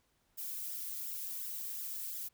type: noise with flanger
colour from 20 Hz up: violet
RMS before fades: -41 dBFS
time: 0.37-2.29 s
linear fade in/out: 20 ms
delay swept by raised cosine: 0.56 to 2.46 ms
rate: 2.8 Hz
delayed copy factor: +0.65
effects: pink hiss -75 dBFS RMS until 2.33 s